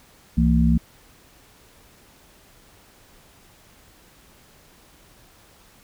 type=tone cluster; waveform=sine; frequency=66.4 / 165 / 227.5 Hz; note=C2 / E3 / A#3; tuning=+26 / +2 / -42 cents; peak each=-19 dBFS; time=0.37-0.78 s; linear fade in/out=10 ms; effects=pink hiss -53 dBFS RMS until 5.83 s